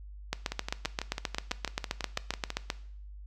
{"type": "two click trains", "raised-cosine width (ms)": 0.2, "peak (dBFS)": [-12, -16], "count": [19, 13], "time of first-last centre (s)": [[0.33, 2.702], [0.52, 2.503]], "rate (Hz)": [7.59, 6.05], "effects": ["noise-tail reverb RT60 0.6 s tail -17 dB re dry", "added 50 Hz sine -43 dBFS peak until 3.26 s"]}